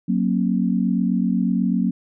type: chord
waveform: sine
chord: F# major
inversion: none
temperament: equal with one note detuned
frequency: 185 / 233.1 / 271.5 Hz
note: F#3 / A#3 / C#4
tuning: 0 / 0 / -36 cents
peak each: -20 / -21 / -25 dBFS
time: 0.08-1.91 s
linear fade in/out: 10 ms
effects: none